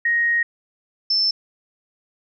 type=tone pair in turn; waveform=sine; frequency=1874 / 5300 Hz; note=A#6 / E8; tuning=+9 / +9 cents; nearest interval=octave + tritone; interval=1800 cents; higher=second; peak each=-16 dBFS; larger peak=neither; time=0.05-0.43 / 1.1-1.31 s; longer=first; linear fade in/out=5 ms; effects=none